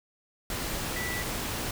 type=tone in noise; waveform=sine; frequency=1967 Hz; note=B6; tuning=7 cents flat; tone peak=-34 dBFS; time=0.96-1.22 s; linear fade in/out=2 ms; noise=pink; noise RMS=-33 dBFS; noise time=0.5-1.71 s; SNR=-4 dB; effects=none